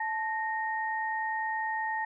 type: tone pair together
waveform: sine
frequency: 875 / 1854.1 Hz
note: A5 / A#6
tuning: -10 / -10 cents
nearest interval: octave + minor second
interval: 1300 cents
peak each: -31 / -33 dBFS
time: 0-2.05 s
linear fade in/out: 5 ms
effects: none